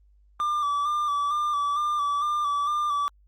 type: tone with vibrato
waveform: triangle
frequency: 1174.7 Hz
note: D6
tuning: in tune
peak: -21 dBFS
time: 0.4-3.08 s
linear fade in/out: 0 ms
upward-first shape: square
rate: 2.2 Hz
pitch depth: 33 cents each way
effects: added 50 Hz sine -55 dBFS peak until 3.27 s + Opus 32 kbps